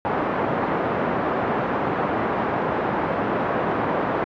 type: band-pass noise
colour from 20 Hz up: white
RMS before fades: -23 dBFS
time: 0.05-4.24 s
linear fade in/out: 0 ms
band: 130 to 1000 Hz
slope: 12 dB/octave
effects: low-pass 2000 Hz 12 dB/octave + AAC 64 kbps